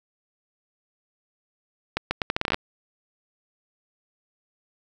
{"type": "accelerating click train", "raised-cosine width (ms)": 0.3, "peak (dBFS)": -7, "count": 12, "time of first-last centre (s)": [1.97, 2.544], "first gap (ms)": 140, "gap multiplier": 0.77, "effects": ["8-bit"]}